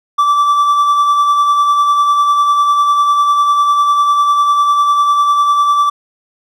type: tone with tremolo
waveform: triangle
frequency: 1163 Hz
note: D6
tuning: 17 cents flat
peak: -5 dBFS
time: 0.18-5.9 s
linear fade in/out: 10 ms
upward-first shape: sine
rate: 10 Hz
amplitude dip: 35%
effects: none